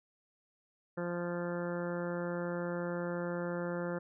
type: harmonic tone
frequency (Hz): 174.2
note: F3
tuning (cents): -4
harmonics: 1 / 2 / 3 / 4 / 5 / 6 / 7 / 8 / 9 / 10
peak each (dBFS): -38 / -40 / -38 / -51 / -49 / -51 / -51 / -47 / -51 / -51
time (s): 0.97-3.99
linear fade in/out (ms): 10
effects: none